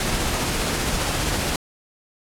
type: noise with tremolo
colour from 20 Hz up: pink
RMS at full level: -22 dBFS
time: 0-1.56 s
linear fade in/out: 2 ms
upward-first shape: triangle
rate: 15 Hz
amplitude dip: 25%
effects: low-pass 11000 Hz 12 dB/octave